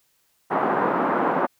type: band-pass noise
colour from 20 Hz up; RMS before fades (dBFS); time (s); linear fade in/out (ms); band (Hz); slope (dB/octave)
white; -22; 0.5-1.47; 20; 190 to 1200; 24
effects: white hiss -66 dBFS RMS until 1.59 s